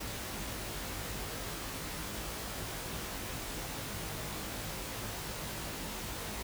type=noise with comb filter; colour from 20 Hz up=pink; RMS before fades=-40 dBFS; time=0-6.43 s; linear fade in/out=10 ms; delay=19 ms; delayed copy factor=+0.75; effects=none